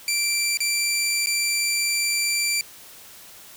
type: tone with dropouts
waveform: 15% pulse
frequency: 2349 Hz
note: D7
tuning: in tune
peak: -14 dBFS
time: 0.08-2.61 s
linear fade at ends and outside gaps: 1 ms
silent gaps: 0.572-0.604 / 1.26-1.27 s
effects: white hiss -45 dBFS RMS until 3.56 s